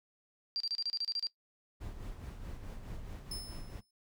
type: tone bursts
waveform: sine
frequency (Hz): 4724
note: D8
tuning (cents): +9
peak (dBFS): -32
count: 10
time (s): 0.56-1.269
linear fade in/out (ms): 0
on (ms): 43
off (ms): 31
type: noise with tremolo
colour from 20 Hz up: brown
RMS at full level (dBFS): -42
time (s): 1.8-3.81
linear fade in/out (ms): 20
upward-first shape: sine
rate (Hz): 4.7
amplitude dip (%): 50
type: tone with exponential decay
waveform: sawtooth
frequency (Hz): 5240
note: E8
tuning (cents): -11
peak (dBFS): -35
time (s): 3.31-3.91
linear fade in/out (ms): 5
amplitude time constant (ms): 130
effects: noise-tail reverb RT60 0.1 s tail -18 dB re dry